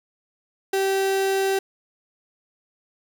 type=tone; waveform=35% pulse; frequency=387.5 Hz; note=G4; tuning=20 cents flat; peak=-18 dBFS; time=0.73-1.59 s; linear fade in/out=5 ms; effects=none